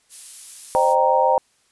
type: noise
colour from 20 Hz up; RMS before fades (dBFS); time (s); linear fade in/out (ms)
violet; -33; 0.09-0.96; 50
type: chord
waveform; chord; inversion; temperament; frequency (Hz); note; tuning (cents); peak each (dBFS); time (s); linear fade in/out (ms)
sine; C minor seventh; none; equal with one note detuned; 523.3 / 610.2 / 784 / 932.3; C5 / Eb5 / G5 / Bb5; 0 / -34 / 0 / 0; -19 / -22 / -20 / -18; 0.75-1.38; 0
effects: white hiss -62 dBFS RMS until 1.71 s + resampled to 24000 Hz